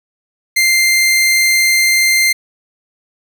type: tone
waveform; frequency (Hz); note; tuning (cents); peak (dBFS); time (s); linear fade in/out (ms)
sawtooth; 2093; C7; 0; -6; 0.56-2.33; 10
effects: none